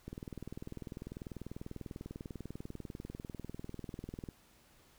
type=click train; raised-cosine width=3 ms; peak=-30 dBFS; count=86; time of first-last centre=0.08-4.288 s; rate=20.2 Hz; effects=pink hiss -65 dBFS RMS until 4.98 s